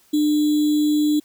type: tone with sample-and-hold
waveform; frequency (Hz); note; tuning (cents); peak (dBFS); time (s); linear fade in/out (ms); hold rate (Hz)
sine; 300; D4; +37; -15; 0.13-1.2; 10; 3675
effects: white hiss -57 dBFS RMS until 1.24 s